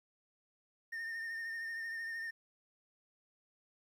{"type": "tone with vibrato", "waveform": "triangle", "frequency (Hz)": 1823, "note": "A#6", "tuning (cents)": -39, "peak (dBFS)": -37, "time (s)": [0.92, 2.31], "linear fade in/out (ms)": 10, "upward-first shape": "triangle", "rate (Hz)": 13, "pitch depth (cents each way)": 39, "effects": ["12-bit"]}